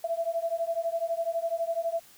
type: beating tone pair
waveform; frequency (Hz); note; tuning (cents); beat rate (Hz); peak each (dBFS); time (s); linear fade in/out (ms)
sine; 662 / 674; E5 / E5; +7 / +38; 12; -30; 0.04-2; 5
effects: white hiss -55 dBFS RMS until 2.17 s